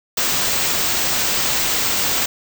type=band-stop noise; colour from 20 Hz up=white; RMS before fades=-19 dBFS; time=0.17-2.26 s; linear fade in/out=5 ms; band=8700 to 14000 Hz; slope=96 dB/octave; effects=none